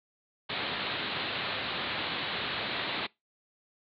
white low-pass noise, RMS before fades -34 dBFS, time 0.49-3.07 s, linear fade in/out 10 ms, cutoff 4200 Hz, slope 96 dB/octave, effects noise-tail reverb RT60 0.2 s tail -23 dB re dry + high-pass 100 Hz 12 dB/octave

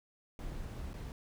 brown noise with dropouts, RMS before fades -42 dBFS, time 0.39-1.12 s, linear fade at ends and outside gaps 1 ms, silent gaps 0.933-0.94 s, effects none

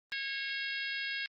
harmonic tone with a mistuned harmonic, 546 Hz, C#5, 26 cents flat, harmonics 3 / 4 / 5 / 6 / 7 / 8 / 9, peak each -38 / -40 / -42 / -44 / -45 / -46 / -47 dBFS, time 0.12-1.26 s, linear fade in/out 0 ms, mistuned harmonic 9, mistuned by +20 cents, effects Opus 24 kbps

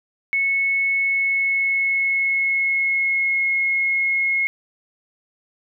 sine tone with pitch glide, 2200 to 2165 Hz, C#7 to C#7, -14 to -41 cents, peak -17 dBFS, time 0.33-4.47 s, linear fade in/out 0 ms, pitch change -27 cents, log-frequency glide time 0.97-3.48 s, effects none

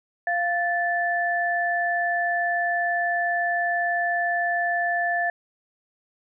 sine tone pair together, 695.2 / 1753 Hz, F5 / A6, -8 / -7 cents, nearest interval octave + major third, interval 1601 cents, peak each -24 dBFS, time 0.27-5.3 s, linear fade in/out 2 ms, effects none

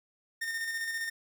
45% pulse tone with tremolo, 1824 Hz, A#6, 38 cents flat, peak -31 dBFS, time 0.41-1.1 s, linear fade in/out 10 ms, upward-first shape square, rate 15 Hz, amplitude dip 35%, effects none

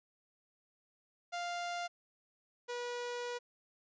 sawtooth tone pair in turn, 698.5 / 485 Hz, F5 / B4, 0 / -31 cents, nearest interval tritone, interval 631 cents, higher first, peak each -33 / -34 dBFS, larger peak first, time 1.32-1.88 / 2.68-3.39 s, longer second, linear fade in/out 20 ms, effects resampled to 16000 Hz

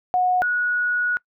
sine tone pair in turn, 730 / 1460 Hz, F#5 / F#6, -24 / -24 cents, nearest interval octave, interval 1200 cents, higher second, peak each -16 / -19 dBFS, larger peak first, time 0.14-0.42 / 0.42-1.17 s, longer second, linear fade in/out 0 ms, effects noise-tail reverb RT60 0.1 s tail -23 dB re dry

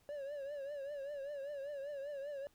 triangle tone with vibrato, 566 Hz, C#5, 36 cents sharp, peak -39 dBFS, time 0.09-2.47 s, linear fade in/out 0 ms, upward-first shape triangle, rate 5.1 Hz, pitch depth 100 cents each way, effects pink hiss -72 dBFS RMS until 2.54 s

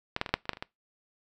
clicks, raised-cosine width 0.3 ms, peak -13 / -11 / -18 / -22 / -6 / -30 / -10 / -22 / -27 / -18 dBFS, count 10, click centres 0.164 / 0.214 / 0.262 / 0.292 / 0.34 / 0.455 / 0.493 / 0.533 / 0.571 / 0.625 s, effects noise-tail reverb RT60 0.2 s tail -23 dB re dry

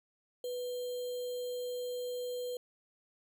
sine tone with sample-and-hold, 493.9 Hz, B4, in tune, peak -35 dBFS, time 0.44-2.57 s, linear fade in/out 2 ms, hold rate 3675 Hz, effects none

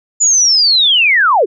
sine linear sweep, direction down, 7040 to 329.6 Hz, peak -7 dBFS, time 0.2-1.46 s, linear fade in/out 20 ms, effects none

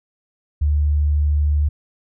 sine tone, 73.9 Hz, D2, 11 cents sharp, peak -14 dBFS, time 0.61-1.69 s, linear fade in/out 10 ms, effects none

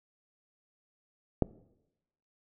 click, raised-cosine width 2 ms, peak -10 dBFS, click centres 1.423 s, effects noise-tail reverb RT60 0.9 s tail -21 dB re dry

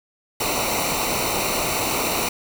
pink noise with comb filter, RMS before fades -23 dBFS, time 0.4-2.29 s, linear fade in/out 5 ms, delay 0.6 ms, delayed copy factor -0.75, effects none

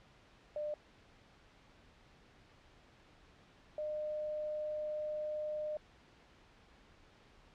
sine tone pair in turn, 599 / 607 Hz, D5 / D#5, +34 / -43 cents, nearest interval unison, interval 23 cents, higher second, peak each -36 / -36 dBFS, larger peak neither, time 0.56-0.74 / 3.78-5.77 s, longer second, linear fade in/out 2 ms, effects pink hiss -63 dBFS RMS until 7.54 s + low-pass 4000 Hz 12 dB/octave

